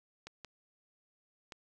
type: clicks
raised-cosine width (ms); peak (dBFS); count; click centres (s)
0.2; -28; 3; 0.27 / 0.447 / 1.522
effects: none